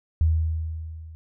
sine tone with level ramp, 80.1 Hz, E2, 49 cents flat, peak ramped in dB -15 to -39 dBFS, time 0.21-1.15 s, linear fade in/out 0 ms, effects none

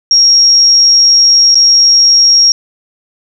sine tone with dropouts, 5588 Hz, F8, in tune, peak -3 dBFS, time 0.11-2.52 s, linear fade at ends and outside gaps 1 ms, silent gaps 1.545-1.554 s, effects none

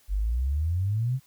sine exponential sweep, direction up, 46.25 to 135.9 Hz, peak -23 dBFS, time 0.08-1.2 s, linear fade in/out 50 ms, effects white hiss -61 dBFS RMS until 1.26 s

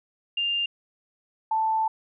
sine tone pair in turn, 2800 / 881.9 Hz, F7 / A5, +4 / +4 cents, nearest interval octave + minor sixth, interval 2000 cents, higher first, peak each -23 / -21 dBFS, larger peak second, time 0.37-0.66 / 1.51-1.88 s, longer second, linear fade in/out 5 ms, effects none

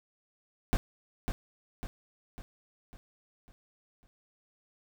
brown noise with echo, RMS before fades -25 dBFS, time 0.73-0.77 s, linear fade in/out 0 ms, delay 550 ms, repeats 6, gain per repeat -6 dB, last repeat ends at 4.07 s, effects none

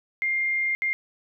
sine tone bursts at uneven times, 2112 Hz, C7, 16 cents sharp, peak -22 dBFS, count 2, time 0.22-0.75 / 0.82-0.93 s, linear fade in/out 0 ms, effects none

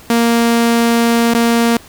sawtooth tone with dropouts, 233.1 Hz, A#3, in tune, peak -6 dBFS, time 0.1-1.77 s, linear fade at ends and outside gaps 2 ms, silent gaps 1.338-1.348 s, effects pink hiss -40 dBFS RMS until 1.88 s

